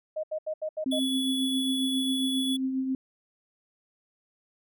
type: tone bursts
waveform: sine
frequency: 622.3 Hz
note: D#5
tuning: in tune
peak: -28 dBFS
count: 6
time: 0.16-0.995 s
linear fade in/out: 10 ms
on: 75 ms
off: 77 ms
type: tone with tremolo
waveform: sine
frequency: 262.8 Hz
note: C4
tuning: 8 cents sharp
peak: -24 dBFS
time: 0.86-2.95 s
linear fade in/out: 2 ms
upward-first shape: triangle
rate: 7.4 Hz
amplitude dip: 45%
type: tone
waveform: square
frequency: 3407 Hz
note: G#7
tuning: 44 cents sharp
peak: -30 dBFS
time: 0.91-2.57 s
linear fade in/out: 10 ms
effects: none